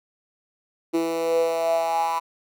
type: tone with high-pass filter sweep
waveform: 10% pulse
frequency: 165.1 Hz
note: E3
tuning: 3 cents sharp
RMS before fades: -23 dBFS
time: 0.93-2.2 s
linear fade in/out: 20 ms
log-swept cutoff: 340 to 980 Hz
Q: 8.3
effects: none